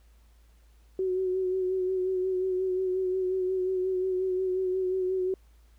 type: tone with vibrato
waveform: sine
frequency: 372.4 Hz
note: F#4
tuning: 11 cents sharp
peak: -25 dBFS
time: 0.99-5.34 s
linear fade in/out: 2 ms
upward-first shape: sine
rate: 5.6 Hz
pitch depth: 31 cents each way
effects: added 56 Hz sine -55 dBFS peak until 5.78 s + pink hiss -68 dBFS RMS until 5.78 s